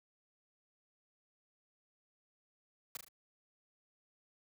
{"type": "noise with echo", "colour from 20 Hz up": "white", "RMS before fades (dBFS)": -42, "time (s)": [2.95, 2.97], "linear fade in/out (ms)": 2, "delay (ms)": 38, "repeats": 3, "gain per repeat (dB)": -6, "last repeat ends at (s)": 3.084, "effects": ["high-pass 80 Hz 12 dB/octave"]}